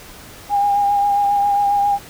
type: tone with vibrato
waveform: sine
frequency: 810 Hz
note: G#5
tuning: 43 cents flat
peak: -13 dBFS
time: 0.49-1.99 s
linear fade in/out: 50 ms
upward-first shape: triangle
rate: 7.4 Hz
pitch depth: 24 cents each way
effects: pink hiss -39 dBFS RMS until 2.09 s